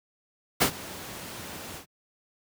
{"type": "noise with ADSR envelope", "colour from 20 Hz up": "pink", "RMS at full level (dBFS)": -19, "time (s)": [0.6, 1.86], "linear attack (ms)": 17, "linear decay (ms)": 89, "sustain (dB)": -20, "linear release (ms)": 97, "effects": ["high-pass 100 Hz 12 dB/octave"]}